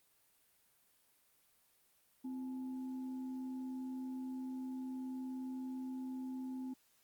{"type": "tone with frequency modulation", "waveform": "sine", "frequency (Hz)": 258.7, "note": "C4", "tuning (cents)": -19, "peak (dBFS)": -40, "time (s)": [2.24, 6.74], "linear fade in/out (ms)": 10, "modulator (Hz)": 598, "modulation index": 0.22, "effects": ["white hiss -72 dBFS RMS until 7.03 s", "Opus 32 kbps"]}